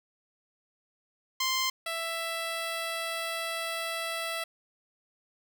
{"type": "tone pair in turn", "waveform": "10% pulse", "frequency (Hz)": [1046.5, 662.3], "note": ["C6", "E5"], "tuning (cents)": [0, 8], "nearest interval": "minor sixth", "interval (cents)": 792, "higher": "first", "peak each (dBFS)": [-18, -23], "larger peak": "first", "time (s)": [[1.4, 1.7], [1.86, 4.44]], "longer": "second", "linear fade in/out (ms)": 5, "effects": []}